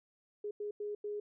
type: tone bursts at uneven times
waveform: sine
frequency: 415.3 Hz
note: G#4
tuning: in tune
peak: -36 dBFS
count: 4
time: 0.44-0.51 / 0.6-0.71 / 0.8-0.95 / 1.04-1.2 s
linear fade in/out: 5 ms
effects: none